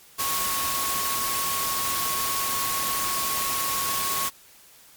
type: tone in noise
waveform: sine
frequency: 1101 Hz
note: C#6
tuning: 12 cents flat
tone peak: -29 dBFS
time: 0.18-4.3 s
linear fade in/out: 20 ms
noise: white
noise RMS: -27 dBFS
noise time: 0.18-4.3 s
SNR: -5 dB
effects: white hiss -52 dBFS RMS until 4.96 s + MP3 96 kbps